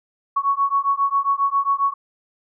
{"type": "beating tone pair", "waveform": "sine", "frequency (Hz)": [1108.7, 1116.1], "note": ["C#6", "C#6"], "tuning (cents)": [0, 11], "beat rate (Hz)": 7.4, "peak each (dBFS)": -20, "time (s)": [0.36, 1.94], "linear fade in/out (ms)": 10, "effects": []}